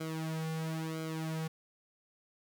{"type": "tone with flanger", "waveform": "sawtooth", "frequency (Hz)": 160, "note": "D#3", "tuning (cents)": 49, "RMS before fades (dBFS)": -37, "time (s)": [0, 1.48], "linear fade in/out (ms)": 10, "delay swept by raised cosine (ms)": [1.1, 3.1], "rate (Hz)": 0.99, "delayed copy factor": -0.8, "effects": ["11-bit"]}